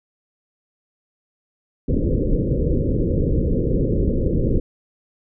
pink low-pass noise, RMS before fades -19 dBFS, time 1.88-4.6 s, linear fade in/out 5 ms, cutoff 540 Hz, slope 96 dB/octave, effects none

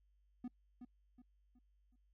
triangle tone with echo, 246.9 Hz, B3, in tune, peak -39 dBFS, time 0.44-0.48 s, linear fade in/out 5 ms, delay 370 ms, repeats 4, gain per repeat -8 dB, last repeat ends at 1.96 s, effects noise-tail reverb RT60 0.1 s tail -26 dB re dry + added 50 Hz sine -70 dBFS peak until 2.13 s

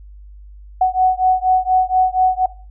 sine beating tone pair, 742 / 746.2 Hz, F#5 / F#5, +5 / +14 cents, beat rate 4.2 Hz, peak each -15 dBFS, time 0.81-2.46 s, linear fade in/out 5 ms, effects noise-tail reverb RT60 0.4 s tail -18 dB re dry + added 50 Hz sine -36 dBFS peak until 2.7 s

